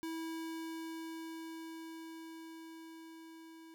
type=tone with level ramp; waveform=square; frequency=325.4 Hz; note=E4; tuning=22 cents flat; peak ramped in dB=-39 to -53 dBFS; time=0.03-3.74 s; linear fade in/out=0 ms; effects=none